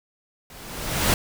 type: noise with level ramp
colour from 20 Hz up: pink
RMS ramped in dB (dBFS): -45 to -18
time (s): 0.5-1.14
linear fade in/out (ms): 2
effects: none